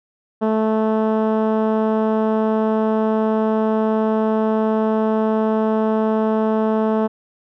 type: tone with low-pass filter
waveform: 10% pulse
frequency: 218.6 Hz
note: A3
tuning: 11 cents flat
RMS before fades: -18 dBFS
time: 0.41-7.08 s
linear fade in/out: 20 ms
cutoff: 740 Hz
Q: 0.5
effects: none